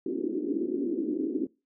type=band-pass noise; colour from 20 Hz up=pink; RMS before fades=-30 dBFS; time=0.06-1.47 s; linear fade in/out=5 ms; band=260 to 370 Hz; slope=48 dB/octave; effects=noise-tail reverb RT60 0.3 s tail -25 dB re dry